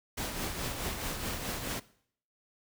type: noise with tremolo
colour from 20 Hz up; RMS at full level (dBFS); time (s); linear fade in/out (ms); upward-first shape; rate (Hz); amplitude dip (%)
pink; -34; 0.17-1.8; 10; triangle; 4.7; 50
effects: noise-tail reverb RT60 0.6 s tail -19 dB re dry